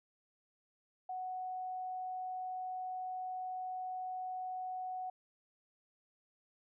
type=tone; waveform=sine; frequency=741 Hz; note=F#5; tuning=2 cents sharp; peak=-38 dBFS; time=1.09-5.1 s; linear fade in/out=5 ms; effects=none